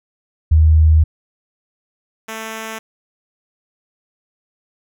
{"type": "tone pair in turn", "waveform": ["sine", "5% pulse"], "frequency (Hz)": [78.6, 221.7], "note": ["D#2", "A3"], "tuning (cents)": [18, 13], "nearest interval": "octave + tritone", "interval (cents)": 1795, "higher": "second", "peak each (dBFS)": [-7, -15], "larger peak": "first", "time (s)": [[0.51, 1.04], [2.28, 2.79]], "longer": "first", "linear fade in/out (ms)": 10, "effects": []}